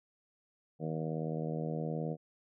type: harmonic tone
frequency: 79.2 Hz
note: D#2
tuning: 31 cents sharp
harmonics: 2 / 3 / 4 / 5 / 6 / 7 / 8 / 9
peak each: -36 / -42 / -44 / -47 / -41 / -45 / -47 / -48 dBFS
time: 0.79-2.17 s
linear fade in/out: 50 ms
effects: none